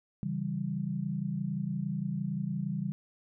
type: chord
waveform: sine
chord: C# diminished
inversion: none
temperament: equal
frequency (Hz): 138.59 / 164.81 / 196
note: C#3 / E3 / G3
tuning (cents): 0 / 0 / 0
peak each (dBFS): -36 / -35 / -34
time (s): 0.23-2.92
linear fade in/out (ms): 0
effects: none